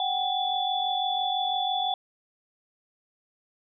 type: tone cluster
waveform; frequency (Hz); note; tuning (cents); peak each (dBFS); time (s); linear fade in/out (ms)
sine; 745 / 791 / 3448; F#5 / G5 / A7; +12 / +15 / -36; -28 / -30 / -29; 0-1.94; 2
effects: none